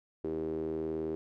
sawtooth tone with band-pass filter, 79.3 Hz, D#2, 33 cents sharp, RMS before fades -35 dBFS, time 0.24-1.15 s, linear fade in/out 0 ms, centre 370 Hz, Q 8.5, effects none

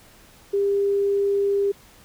sine tone, 400 Hz, G4, 35 cents sharp, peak -18 dBFS, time 0.53-1.72 s, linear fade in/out 10 ms, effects pink hiss -51 dBFS RMS until 2.04 s

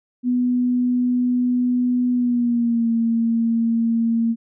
sine tone with pitch glide, 247.4 to 229.5 Hz, B3 to A#3, +3 to -27 cents, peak -16 dBFS, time 0.23-4.36 s, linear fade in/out 50 ms, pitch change -130 cents, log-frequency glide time 2.12-2.89 s, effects none

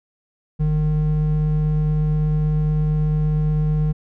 triangle tone pair together, 47.96 / 152.7 Hz, G1 / D#3, -37 / -32 cents, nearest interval octave + minor sixth, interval 2005 cents, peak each -21 / -15 dBFS, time 0.59-3.93 s, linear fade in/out 20 ms, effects none

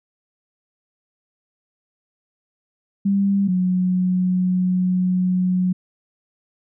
sine tone pair in turn, 198 / 182.86 Hz, G3 / F#3, +18 / -20 cents, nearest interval minor second, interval 138 cents, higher first, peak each -15 / -16 dBFS, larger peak first, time 3.05-3.48 / 3.48-5.73 s, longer second, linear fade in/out 10 ms, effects none

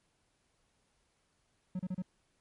triangle tone bursts, 183.5 Hz, F#3, 14 cents flat, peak -31 dBFS, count 4, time 1.75-2.022 s, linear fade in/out 5 ms, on 44 ms, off 32 ms, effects pink hiss -75 dBFS RMS until 2.4 s + MP3 48 kbps

